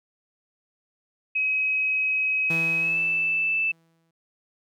sine tone with pitch glide, 2543 to 2639 Hz, D#7 to E7, +37 to +1 cents, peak -21 dBFS, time 1.35-3.72 s, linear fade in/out 10 ms, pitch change +64 cents, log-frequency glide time 2.8-2.98 s
sawtooth tone with exponential decay, 164.6 Hz, E3, 2 cents flat, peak -24 dBFS, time 2.5-4.11 s, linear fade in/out 5 ms, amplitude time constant 350 ms
effects none

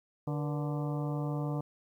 harmonic tone with a mistuned harmonic, 146.83 Hz, D3, in tune, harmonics 1 / 2 / 3 / 4 / 5 / 6 / 7 / 8, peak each -32 / -38 / -42 / -44 / -46 / -48 / -49 / -50 dBFS, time 0.27-1.61 s, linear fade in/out 5 ms, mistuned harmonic 3, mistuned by +130 cents, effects 11-bit

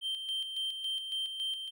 triangle tone with tremolo, 3136 Hz, G7, in tune, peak -30 dBFS, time 0.01-1.71 s, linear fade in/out 50 ms, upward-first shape square, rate 3.6 Hz, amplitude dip 50%, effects none

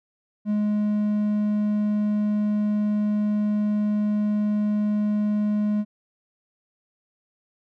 triangle tone, 209.4 Hz, G#3, 15 cents sharp, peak -18 dBFS, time 0.45-5.85 s, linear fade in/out 50 ms, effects none

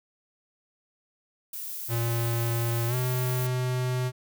violet noise, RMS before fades -36 dBFS, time 1.53-3.47 s, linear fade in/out 5 ms
square tone with pitch glide, 116.7 to 126.53 Hz, A#2 to B2, +2 to +42 cents, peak -26 dBFS, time 1.88-4.12 s, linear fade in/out 50 ms, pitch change +140 cents, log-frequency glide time 2.88-2.95 s
effects none

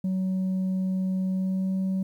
sine tone with pitch glide, 187.6 to 189.67 Hz, F#3 to F#3, +24 to +43 cents, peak -21 dBFS, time 0.04-2.03 s, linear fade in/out 5 ms, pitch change +19 cents, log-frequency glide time 1.29-1.74 s, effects tanh soft clip ceiling -23 dBFS + 10-bit

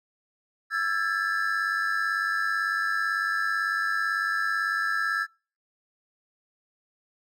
triangle tone cluster, 1335 / 1638 / 1736 Hz, E6 / G#6 / A6, +22 / -24 / -24 cents, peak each -27 dBFS, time 0.7-5.27 s, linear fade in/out 50 ms, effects noise-tail reverb RT60 0.4 s tail -26 dB re dry

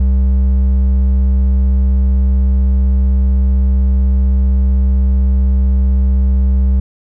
sine tone with hard clipping, 65.41 Hz, C2, in tune, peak -10 dBFS, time 0-6.8 s, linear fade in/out 5 ms, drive 5 dB, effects none

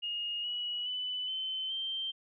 sine tone with pitch steps, 2856 / 2924 / 2995 / 3066 / 3140 Hz, F7 / F#7 / F#7 / G7 / G7, +38 / -21 / +20 / -39 / +2 cents, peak -33 dBFS, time 0.02-2.12 s, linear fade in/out 20 ms, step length 420 ms, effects none

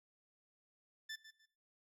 20% pulse tone with echo, 1761 Hz, A6, 1 cent sharp, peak -38 dBFS, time 1.09-1.16 s, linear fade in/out 10 ms, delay 150 ms, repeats 2, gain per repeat -12 dB, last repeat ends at 1.46 s, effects noise-tail reverb RT60 0.5 s tail -18 dB re dry + low-pass 10000 Hz 12 dB/octave

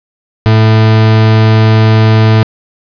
40% pulse tone, 110 Hz, A2, in tune, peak -3 dBFS, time 0.46-2.43 s, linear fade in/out 0 ms, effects resampled to 11025 Hz + 7-bit

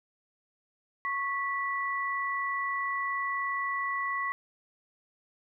sine tone pair together, 1104 / 1963.1 Hz, C#6 / B6, -7 / -11 cents, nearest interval minor seventh, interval 996 cents, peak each -31 / -32 dBFS, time 1.05-4.32 s, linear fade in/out 0 ms, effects none

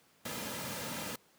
pink noise with comb filter, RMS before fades -39 dBFS, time 0.25-1.16 s, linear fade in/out 5 ms, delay 2.7 ms, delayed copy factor -0.5, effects pink hiss -66 dBFS RMS until 1.38 s + high-pass 150 Hz 12 dB/octave

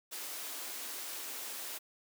white high-pass noise, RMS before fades -42 dBFS, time 0.11-1.79 s, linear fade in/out 20 ms, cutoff 250 Hz, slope 48 dB/octave, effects none

